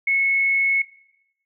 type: tone with frequency modulation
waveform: sine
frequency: 2193 Hz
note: C#7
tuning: 19 cents flat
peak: -17 dBFS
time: 0.07-0.82 s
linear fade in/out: 5 ms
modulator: 74.1 Hz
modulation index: 0.24
effects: noise-tail reverb RT60 0.8 s tail -17 dB re dry